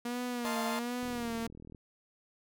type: tone with vibrato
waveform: sawtooth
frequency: 237.8 Hz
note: A#3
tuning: 35 cents sharp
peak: -30 dBFS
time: 0.05-1.47 s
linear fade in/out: 5 ms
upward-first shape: sine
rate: 1.3 Hz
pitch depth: 69 cents each way
type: chord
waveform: 35% pulse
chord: F dominant seventh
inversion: third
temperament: just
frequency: 628.6 / 698.5 / 873.1 / 1047.7 Hz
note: Eb5 / F5 / A5 / C6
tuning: +18 / 0 / -14 / +2 cents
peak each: -38 dBFS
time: 0.45-0.79 s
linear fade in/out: 0 ms
type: click train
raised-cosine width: 3 ms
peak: -36 dBFS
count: 30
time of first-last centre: 1.03-1.748 s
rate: 40.4 Hz
effects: none